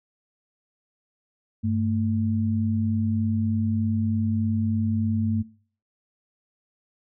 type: tone pair together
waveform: sine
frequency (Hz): 99.2 / 222.5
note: G2 / A3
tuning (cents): +21 / +20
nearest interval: octave + major second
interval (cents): 1399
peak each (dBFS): -24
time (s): 1.63-5.43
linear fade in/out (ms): 20
effects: noise-tail reverb RT60 0.5 s tail -23 dB re dry